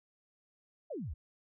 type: exponential sweep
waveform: sine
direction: down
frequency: 699 to 56.3 Hz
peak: -37 dBFS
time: 0.9-1.14 s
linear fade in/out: 10 ms
effects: none